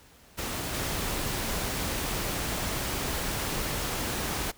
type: noise with level steps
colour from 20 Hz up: pink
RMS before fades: -33 / -31 dBFS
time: 0.37-4.52 s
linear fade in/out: 20 ms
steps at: 0.74 s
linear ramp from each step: 5 ms
effects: pink hiss -56 dBFS RMS until 4.57 s